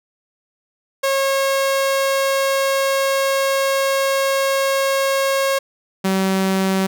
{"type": "tone pair in turn", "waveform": "sawtooth", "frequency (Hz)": [544, 191.11], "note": ["C#5", "G3"], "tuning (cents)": [-33, -44], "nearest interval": "octave + tritone", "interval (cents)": 1811, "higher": "first", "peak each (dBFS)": -12, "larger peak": "neither", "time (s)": [[1.03, 5.59], [6.04, 6.87]], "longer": "first", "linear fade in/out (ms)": 10, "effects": []}